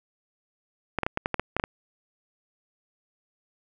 clicks, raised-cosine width 0.5 ms, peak -10 dBFS, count 10, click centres 0.987 / 1.033 / 1.065 / 1.174 / 1.259 / 1.343 / 1.396 / 1.566 / 1.598 / 1.639 s, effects none

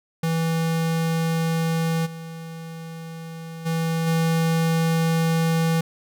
square tone with level steps, 163.8 Hz, E3, 11 cents flat, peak -21 / -34 / -22 / -19 dBFS, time 0.23-5.81 s, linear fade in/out 5 ms, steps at 2.05 / 3.65 / 4.06 s, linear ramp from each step 20 ms, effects none

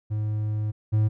triangle tone pair in turn, 106.7 / 107.63 Hz, G#2 / A2, +47 / -38 cents, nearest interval unison, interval 15 cents, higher second, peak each -22 / -16 dBFS, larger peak second, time 0.1-0.72 / 0.92-1.09 s, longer first, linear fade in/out 20 ms, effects none

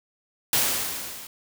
white noise with level ramp, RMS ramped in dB -20 to -41 dBFS, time 0.53-1.27 s, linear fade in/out 2 ms, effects none

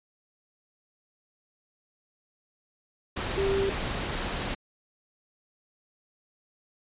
sine tone in noise, 392 Hz, G4, in tune, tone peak -24 dBFS, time 3.37-3.7 s, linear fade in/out 10 ms, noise pink, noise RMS -31 dBFS, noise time 3.16-4.55 s, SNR +4 dB, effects resampled to 8000 Hz

